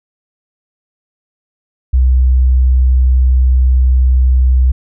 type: tone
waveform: sine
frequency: 63.7 Hz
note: C2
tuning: 46 cents flat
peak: -6 dBFS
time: 1.93-4.72 s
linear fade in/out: 10 ms
effects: none